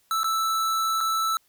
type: tone with dropouts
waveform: square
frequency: 1318.5 Hz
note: E6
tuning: in tune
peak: -23 dBFS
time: 0.11-1.37 s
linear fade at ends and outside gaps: 1 ms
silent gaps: 0.233-0.243 / 1.006-1.01 s
effects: white hiss -65 dBFS RMS until 1.48 s